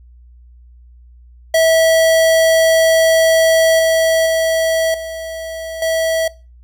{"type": "tone with level steps", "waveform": "square", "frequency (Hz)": 650, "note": "E5", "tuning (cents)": -24, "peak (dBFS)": [-10, -12, -14, -25, -15], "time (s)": [1.54, 6.28], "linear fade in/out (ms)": 5, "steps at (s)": [3.79, 4.26, 4.94, 5.82], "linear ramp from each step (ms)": 2, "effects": ["noise-tail reverb RT60 0.3 s tail -21 dB re dry", "added 60 Hz sine -40 dBFS peak until 6.63 s"]}